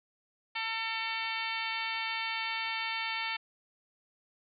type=harmonic tone with a mistuned harmonic; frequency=449.3 Hz; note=A4; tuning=36 cents sharp; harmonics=2 / 3 / 4 / 5 / 6 / 7 / 8 / 9 / 10; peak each=-39 / -42 / -41 / -37 / -40 / -42 / -43 / -50 / -45 dBFS; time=0.55-3.37 s; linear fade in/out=10 ms; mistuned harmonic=7; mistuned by=-35 cents; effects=none